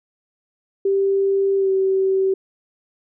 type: tone with pitch glide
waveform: sine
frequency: 392 to 383.3 Hz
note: G4 to G4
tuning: 0 to -39 cents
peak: -15 dBFS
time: 0.85-2.34 s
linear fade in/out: 5 ms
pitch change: -39 cents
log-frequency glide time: 1.57-1.7 s
effects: none